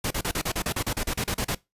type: noise bursts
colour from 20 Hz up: pink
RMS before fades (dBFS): -27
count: 15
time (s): 0.04-1.549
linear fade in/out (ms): 5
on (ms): 67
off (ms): 36
effects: noise-tail reverb RT60 0.2 s tail -21 dB re dry + resampled to 32000 Hz